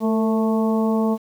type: harmonic tone with a mistuned harmonic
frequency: 220 Hz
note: A3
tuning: in tune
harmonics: 1 / 2 / 3 / 4 / 5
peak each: -18 / -24 / -28 / -30 / -32 dBFS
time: 0-1.18 s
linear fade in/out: 50 ms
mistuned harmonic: 2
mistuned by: +36 cents
effects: 8-bit